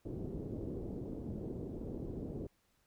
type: low-pass noise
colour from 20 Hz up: white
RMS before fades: -42 dBFS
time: 0.05-2.47 s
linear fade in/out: 5 ms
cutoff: 400 Hz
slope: 24 dB/octave
effects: pink hiss -75 dBFS RMS until 2.86 s